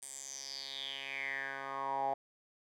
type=tone with band-pass filter sweep; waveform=10% pulse; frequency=136.4 Hz; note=C#3; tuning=28 cents flat; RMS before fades=-40 dBFS; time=0.02-2.14 s; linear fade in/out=5 ms; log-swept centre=8900 to 740 Hz; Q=6.8; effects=none